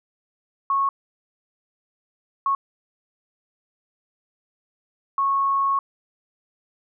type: tone bursts at uneven times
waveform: sine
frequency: 1100 Hz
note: C#6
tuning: 14 cents flat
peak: -18 dBFS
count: 3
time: 0.7-0.89 / 2.46-2.55 / 5.18-5.79 s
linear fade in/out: 2 ms
effects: none